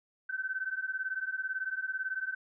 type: beating tone pair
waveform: sine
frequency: 1522 / 1540 Hz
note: F#6 / G6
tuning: +48 / -31 cents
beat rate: 18 Hz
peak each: -36 / -35 dBFS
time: 0.29-2.35 s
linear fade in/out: 10 ms
effects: none